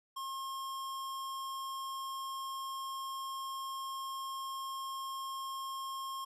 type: tone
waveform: square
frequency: 1073 Hz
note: C6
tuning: 43 cents sharp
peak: -39 dBFS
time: 0.16-6.25 s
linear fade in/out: 10 ms
effects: resampled to 32000 Hz + 13-bit